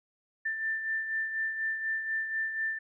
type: beating tone pair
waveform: sine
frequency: 1778 / 1782.1 Hz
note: A6 / A6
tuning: +18 / +22 cents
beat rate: 4.1 Hz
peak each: -30 / -39 dBFS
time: 0.45-2.79 s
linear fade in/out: 10 ms
effects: none